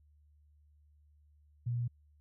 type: tone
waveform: sine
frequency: 120 Hz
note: B2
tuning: 49 cents flat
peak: -31 dBFS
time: 1.66-1.88 s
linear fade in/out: 10 ms
effects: added 74 Hz sine -62 dBFS peak until 2.2 s